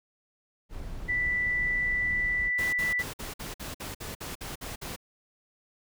brown noise, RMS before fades -38 dBFS, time 0.69-2.51 s, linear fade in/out 50 ms
sine tone, 1975.5 Hz, B6, in tune, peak -25 dBFS, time 1.08-3.03 s, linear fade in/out 20 ms
pink noise bursts, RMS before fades -38 dBFS, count 12, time 2.58-4.963 s, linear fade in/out 10 ms, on 150 ms, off 53 ms
effects none

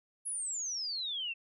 sine exponential sweep, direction down, 10710 to 2637 Hz, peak -34 dBFS, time 0.25-1.34 s, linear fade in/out 20 ms, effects none

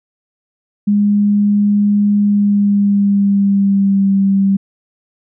sine tone with pitch glide, 205.2 to 195.71 Hz, G#3 to G3, -21 to -3 cents, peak -9 dBFS, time 0.87-4.57 s, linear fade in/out 10 ms, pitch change -82 cents, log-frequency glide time 2.19-4.11 s, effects none

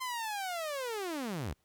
sawtooth linear sweep, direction down, 1046.5 to 54 Hz, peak -31 dBFS, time 0-1.54 s, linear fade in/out 20 ms, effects pink hiss -75 dBFS RMS until 1.64 s

